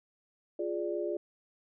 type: chord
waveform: sine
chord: D diminished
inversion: first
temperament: equal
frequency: 349.2 / 415.3 / 587.3 Hz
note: F4 / Ab4 / D5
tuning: 0 / 0 / 0 cents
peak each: -34 / -36 / -36 dBFS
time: 0.59-1.17 s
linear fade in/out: 5 ms
effects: none